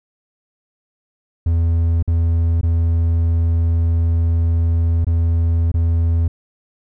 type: tone with dropouts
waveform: triangle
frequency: 83.3 Hz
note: E2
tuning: 19 cents sharp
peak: -11 dBFS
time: 1.46-6.28 s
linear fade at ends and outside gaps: 5 ms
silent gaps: 2.027-2.076 / 2.612-2.631 / 5.047-5.067 / 5.717-5.741 s
effects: none